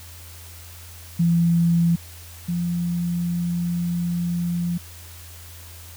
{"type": "tone pair in turn", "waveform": "sine", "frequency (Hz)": [169.4, 173.16], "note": ["E3", "F3"], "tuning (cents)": [48, -14], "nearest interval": "unison", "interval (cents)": 38, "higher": "second", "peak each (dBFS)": [-15, -21], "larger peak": "first", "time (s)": [[1.19, 1.96], [2.48, 4.78]], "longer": "second", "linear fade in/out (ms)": 10, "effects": ["added 85 Hz sine -41 dBFS peak until 5.96 s", "white hiss -44 dBFS RMS until 5.96 s"]}